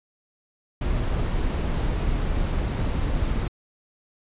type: noise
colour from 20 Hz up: brown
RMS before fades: -24 dBFS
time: 0.81-3.48 s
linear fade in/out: 5 ms
effects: resampled to 8000 Hz